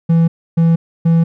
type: tone bursts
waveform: triangle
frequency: 165.8 Hz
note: E3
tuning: 10 cents sharp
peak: -6 dBFS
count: 3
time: 0.09-1.24 s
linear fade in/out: 10 ms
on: 190 ms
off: 290 ms
effects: none